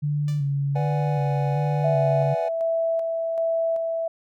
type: tone with vibrato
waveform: sine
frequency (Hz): 143.7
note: D3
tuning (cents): -37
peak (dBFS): -21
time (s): 0.02-2.35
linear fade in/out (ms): 20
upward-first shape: square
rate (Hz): 1.3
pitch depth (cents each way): 39
type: tone with exponential decay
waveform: 5% pulse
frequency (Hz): 587.3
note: D5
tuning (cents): 0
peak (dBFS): -28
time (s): 0.28-0.55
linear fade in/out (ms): 1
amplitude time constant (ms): 58
type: chord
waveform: triangle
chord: G# half-diminished seventh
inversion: first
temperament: equal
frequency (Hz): 493.9 / 587.3 / 740 / 830.6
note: B4 / D5 / F#5 / G#5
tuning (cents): 0 / 0 / 0 / 0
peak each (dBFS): -30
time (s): 0.75-2.49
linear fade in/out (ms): 10
type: tone with tremolo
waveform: sine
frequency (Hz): 659.3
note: E5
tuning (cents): 0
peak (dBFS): -20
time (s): 1.84-4.08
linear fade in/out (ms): 5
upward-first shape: square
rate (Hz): 1.3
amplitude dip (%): 30
effects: none